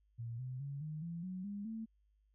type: tone with pitch steps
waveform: sine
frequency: 116.54 / 127.82 / 140.2 / 153.78 / 168.66 / 185 / 202.9 / 222.6 Hz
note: A#2 / C3 / C#3 / D#3 / E3 / F#3 / G#3 / A3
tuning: 0 / -40 / +20 / -20 / +40 / 0 / -40 / +20 cents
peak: -40 dBFS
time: 0.18-1.86 s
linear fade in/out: 20 ms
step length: 210 ms
effects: added 51 Hz sine -70 dBFS peak until 2.34 s